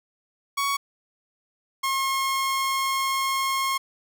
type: tone pair in turn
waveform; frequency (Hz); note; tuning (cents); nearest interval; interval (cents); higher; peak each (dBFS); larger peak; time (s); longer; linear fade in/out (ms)
sawtooth; 1118 / 1077.2; C#6 / C#6; +14 / -50; minor second; 64; first; -19; neither; 0.57-0.77 / 1.83-3.78; second; 10
effects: none